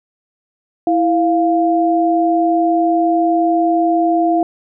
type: tone pair together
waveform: sine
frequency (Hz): 329.6 / 698.4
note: E4 / F5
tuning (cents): 0 / 0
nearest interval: octave + minor second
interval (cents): 1300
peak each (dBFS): -14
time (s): 0.87-4.43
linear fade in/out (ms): 2
effects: none